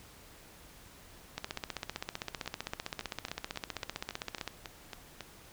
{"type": "two click trains", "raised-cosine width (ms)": 0.2, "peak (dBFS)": [-18, -23], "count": [49, 11], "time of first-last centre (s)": [[1.38, 4.477], [2.46, 5.207]], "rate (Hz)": [15.5, 3.64], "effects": ["pink hiss -55 dBFS RMS until 5.52 s"]}